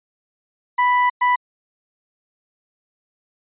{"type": "tone bursts at uneven times", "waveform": "35% pulse", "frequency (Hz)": 987.8, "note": "B5", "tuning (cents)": 0, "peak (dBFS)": -12, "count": 2, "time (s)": [[0.78, 1.1], [1.21, 1.36]], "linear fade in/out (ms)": 10, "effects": ["resampled to 8000 Hz"]}